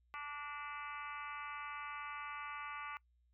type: harmonic tone with a mistuned harmonic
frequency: 291 Hz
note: D4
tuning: 16 cents flat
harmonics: 3 / 4 / 5 / 6 / 7 / 8 / 9 / 10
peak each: -52 / -46 / -51 / -60 / -51 / -54 / -54 / -64 dBFS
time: 0.14-2.97 s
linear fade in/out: 0 ms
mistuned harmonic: 6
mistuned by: +56 cents
effects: noise-tail reverb RT60 0.1 s tail -22 dB re dry + added 60 Hz sine -70 dBFS peak until 3.33 s